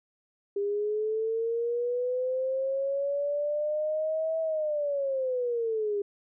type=linear two-way sweep; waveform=sine; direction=up then down; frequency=400 to 649 to 400 Hz; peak=-26 dBFS; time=0.56-6.02 s; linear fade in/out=5 ms; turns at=4.4 s; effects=none

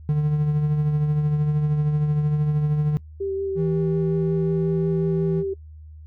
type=tone with tremolo; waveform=triangle; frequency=149.8 Hz; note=D3; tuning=35 cents sharp; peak=-14 dBFS; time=0.09-2.97 s; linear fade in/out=0 ms; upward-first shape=triangle; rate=13 Hz; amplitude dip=45%
type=tone with vibrato; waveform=sine; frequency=390.1 Hz; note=G4; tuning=8 cents flat; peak=-23 dBFS; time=3.2-5.54 s; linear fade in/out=10 ms; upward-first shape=sine; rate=5.5 Hz; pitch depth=16 cents each way
type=tone with pitch glide; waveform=triangle; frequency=161.4 to 163.28 Hz; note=E3 to E3; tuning=-36 to -16 cents; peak=-19 dBFS; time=3.55-5.44 s; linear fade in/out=50 ms; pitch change=+20 cents; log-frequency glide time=3.95-4.76 s
effects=noise-tail reverb RT60 0.1 s tail -21 dB re dry + added 77 Hz sine -39 dBFS peak until 6.06 s

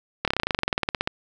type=slowing click train; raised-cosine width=0.3 ms; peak=-6 dBFS; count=20; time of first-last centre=0.25-1.075 s; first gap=27 ms; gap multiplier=1.05; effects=none

